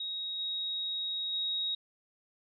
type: tone with level steps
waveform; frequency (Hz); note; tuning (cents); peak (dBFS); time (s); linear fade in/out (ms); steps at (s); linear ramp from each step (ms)
sine; 3784; A#7; +25; -34 / -32 / -30; 0-1.75; 5; 0.38 / 1.32; 20
effects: none